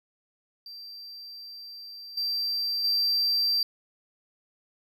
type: tone with level steps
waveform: triangle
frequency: 4699 Hz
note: D8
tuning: in tune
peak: -39 / -25 / -21 dBFS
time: 0.66-3.63 s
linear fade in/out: 2 ms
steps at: 2.17 / 2.84 s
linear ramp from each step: 5 ms
effects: none